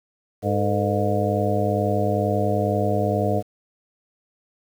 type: harmonic tone with a mistuned harmonic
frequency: 102.2 Hz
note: G#2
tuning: 27 cents flat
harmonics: 1 / 2 / 3 / 4 / 5 / 6 / 7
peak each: -24 / -27 / -29 / -27 / -28 / -26 / -27 dBFS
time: 0.42-3.43 s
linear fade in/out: 50 ms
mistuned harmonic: 4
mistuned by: +130 cents
effects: 8-bit